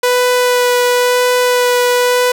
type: tone with vibrato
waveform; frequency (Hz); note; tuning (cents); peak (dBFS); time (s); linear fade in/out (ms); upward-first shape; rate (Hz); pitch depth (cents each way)
sawtooth; 493.9; B4; 0; -6; 0.03-2.32; 5; sine; 0.97; 10
effects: none